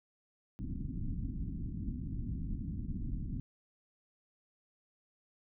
pink low-pass noise, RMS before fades -38 dBFS, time 0.59-3.4 s, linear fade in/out 0 ms, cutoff 280 Hz, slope 48 dB/octave, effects none

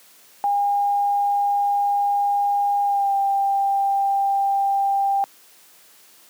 sine tone with pitch glide, 810 to 792 Hz, G#5 to G5, -43 to +18 cents, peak -17 dBFS, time 0.44-5.24 s, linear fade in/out 0 ms, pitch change -39 cents, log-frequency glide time 2.83-3.14 s, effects white hiss -51 dBFS RMS until 6.29 s + high-pass 200 Hz 12 dB/octave

